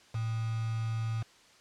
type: tone with quantisation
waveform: sine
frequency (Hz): 112.5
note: A2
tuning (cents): +39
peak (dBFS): -30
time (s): 0.14-1.23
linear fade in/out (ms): 10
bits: 7
effects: white hiss -59 dBFS RMS until 1.6 s + low-pass 6000 Hz 12 dB/octave